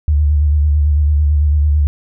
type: tone with vibrato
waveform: sine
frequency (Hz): 74.1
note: D2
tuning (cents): +16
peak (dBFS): -9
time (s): 0.08-1.87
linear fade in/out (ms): 0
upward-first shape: square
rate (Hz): 9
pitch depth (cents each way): 42
effects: none